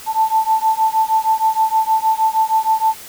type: beating tone pair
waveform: sine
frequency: 880 / 886.4 Hz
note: A5 / A5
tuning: 0 / +13 cents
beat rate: 6.4 Hz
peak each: -16 dBFS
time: 0.06-2.95 s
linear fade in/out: 50 ms
effects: white hiss -36 dBFS RMS until 3.08 s